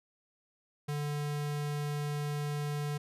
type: tone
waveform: square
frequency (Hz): 146.83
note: D3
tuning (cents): 0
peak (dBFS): -33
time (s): 0.88-2.98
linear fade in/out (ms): 10
effects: resampled to 32000 Hz